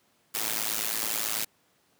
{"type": "noise with amplitude modulation", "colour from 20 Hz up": "white", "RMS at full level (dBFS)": -26, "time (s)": [0.34, 1.45], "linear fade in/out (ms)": 10, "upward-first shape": "sine", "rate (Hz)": 109, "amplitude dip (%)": 95, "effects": ["pink hiss -67 dBFS RMS until 1.99 s", "high-pass 150 Hz 12 dB/octave"]}